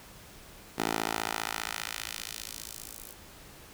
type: tone with high-pass filter sweep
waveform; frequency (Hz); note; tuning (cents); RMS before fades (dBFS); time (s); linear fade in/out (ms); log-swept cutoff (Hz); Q
10% pulse; 55; A1; 0; -36; 0.78-3.13; 5; 350 to 11000; 0.75
effects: pink hiss -51 dBFS RMS until 3.73 s